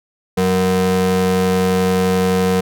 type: ring-modulated tone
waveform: square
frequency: 139.6 Hz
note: C#3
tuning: 13 cents sharp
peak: -11 dBFS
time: 0.37-2.61 s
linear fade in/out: 10 ms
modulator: 325 Hz
effects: none